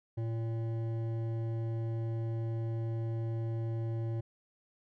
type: tone with hard clipping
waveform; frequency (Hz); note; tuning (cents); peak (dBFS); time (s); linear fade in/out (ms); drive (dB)
sine; 113.9; A#2; -40; -34; 0.17-4.21; 10; 11
effects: none